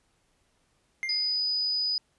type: tone with exponential decay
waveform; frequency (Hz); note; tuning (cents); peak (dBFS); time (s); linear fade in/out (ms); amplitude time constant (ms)
triangle; 2100; C7; +6; -25; 1.03-1.4; 0; 80
type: tone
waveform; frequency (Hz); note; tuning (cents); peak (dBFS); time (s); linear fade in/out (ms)
sine; 4974; D#8; -1; -25; 1.09-1.98; 2
effects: pink hiss -70 dBFS RMS until 2.18 s + resampled to 24000 Hz